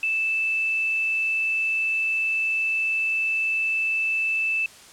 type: tone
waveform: sine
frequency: 2637 Hz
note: E7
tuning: in tune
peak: -21 dBFS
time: 0.03-4.66 s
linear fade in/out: 2 ms
effects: white hiss -47 dBFS RMS until 4.92 s + low-pass 9000 Hz 12 dB/octave